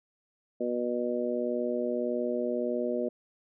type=harmonic tone; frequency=121.7 Hz; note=B2; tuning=25 cents flat; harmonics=2 / 3 / 4 / 5; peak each=-33 / -33 / -33 / -33 dBFS; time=0.6-3.09 s; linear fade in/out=10 ms; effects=none